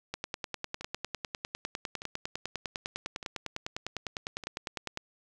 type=two click trains; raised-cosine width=0.2 ms; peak=-24 / -17 dBFS; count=4 / 49; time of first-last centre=0.81-4.438 / 0.14-4.974 s; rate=0.827 / 9.93 Hz; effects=none